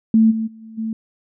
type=tone with level steps; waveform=sine; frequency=222.2 Hz; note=A3; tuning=17 cents sharp; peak=-9 / -19 / -38 / -35 / -21 dBFS; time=0.14-0.93 s; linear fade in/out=2 ms; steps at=0.3 / 0.46 / 0.61 / 0.77 s; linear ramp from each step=20 ms; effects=none